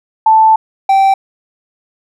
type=tone pair in turn; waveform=sine / triangle; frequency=880 / 777.9 Hz; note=A5 / G5; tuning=0 / -14 cents; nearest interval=major second; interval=214 cents; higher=first; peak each=-4 dBFS; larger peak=neither; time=0.26-0.56 / 0.89-1.14 s; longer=first; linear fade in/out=5 ms; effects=none

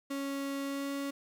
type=tone with pitch glide; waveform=35% pulse; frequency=276.9 to 279 Hz; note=C#4 to C#4; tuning=-2 to +11 cents; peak=-32 dBFS; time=0.1-1.11 s; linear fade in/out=10 ms; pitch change=+13 cents; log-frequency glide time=0.63-0.91 s; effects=10-bit

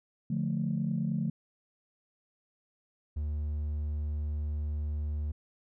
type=chord; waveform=sine; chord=D minor; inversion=none; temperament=just; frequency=146.83 / 176.2 / 220.2 Hz; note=D3 / F3 / A3; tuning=0 / +16 / +2 cents; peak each=-32 dBFS; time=0.3-1.3 s; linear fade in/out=5 ms
type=tone; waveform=triangle; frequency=75 Hz; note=D2; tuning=37 cents sharp; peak=-28 dBFS; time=3.16-5.32 s; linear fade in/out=10 ms
effects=tanh soft clip ceiling -20 dBFS

